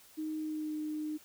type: tone with pitch glide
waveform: sine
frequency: 311.1 to 305.6 Hz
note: D#4 to D#4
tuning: 0 to -31 cents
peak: -34 dBFS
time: 0.17-1.18 s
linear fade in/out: 20 ms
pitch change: -31 cents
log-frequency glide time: 0.38-0.76 s
effects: white hiss -59 dBFS RMS until 1.24 s